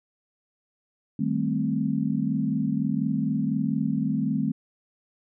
sine chord, A half-diminished seventh, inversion second, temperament equal, 155.56 / 196 / 220 / 261.6 Hz, Eb3 / G3 / A3 / C4, 0 / 0 / 0 / 0 cents, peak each -29 / -29 / -27 / -28 dBFS, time 1.19-4.52 s, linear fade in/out 5 ms, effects none

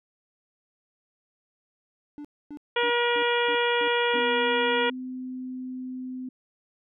triangle tone bursts, 293.7 Hz, D4, in tune, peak -34 dBFS, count 7, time 2.18-4.202 s, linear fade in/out 0 ms, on 66 ms, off 260 ms
harmonic tone, 478 Hz, A#4, 43 cents sharp, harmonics 1 / 2 / 3 / 4 / 5 / 6 / 7, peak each -25 / -28 / -30 / -31 / -32 / -33 / -33 dBFS, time 2.76-4.9 s, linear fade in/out 5 ms
sine tone with pitch glide, 252.2 to 255.6 Hz, B3 to C4, +36 to -40 cents, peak -32 dBFS, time 4.14-6.29 s, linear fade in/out 5 ms, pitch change +24 cents, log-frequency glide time 4.38-4.5 s
effects none

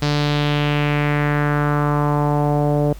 sawtooth tone with low-pass filter sweep, 146.83 Hz, D3, in tune, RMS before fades -18 dBFS, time 0.02-2.93 s, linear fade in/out 5 ms, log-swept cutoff 4800 to 560 Hz, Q 2.5, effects added 50 Hz sine -33 dBFS peak until 2.99 s + pink hiss -46 dBFS RMS until 2.99 s

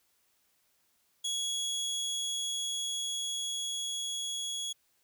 25% pulse tone with level ramp, 3342 Hz, G#7, 10 cents sharp, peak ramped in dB -27 to -30 dBFS, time 1.24-4.73 s, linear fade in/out 10 ms, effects white hiss -72 dBFS RMS until 5.03 s

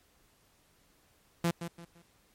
sawtooth tone with echo, 170 Hz, F3, 46 cents flat, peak -22 dBFS, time 1.44-1.51 s, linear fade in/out 5 ms, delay 170 ms, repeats 3, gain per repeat -10 dB, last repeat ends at 2.02 s, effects pink hiss -67 dBFS RMS until 2.34 s + MP3 64 kbps

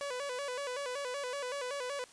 sawtooth tone with vibrato, 532 Hz, C5, 29 cents sharp, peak -32 dBFS, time 0.01-2.04 s, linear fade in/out 0 ms, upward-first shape square, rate 5.3 Hz, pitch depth 110 cents each way, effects white hiss -57 dBFS RMS until 2.12 s + resampled to 22050 Hz

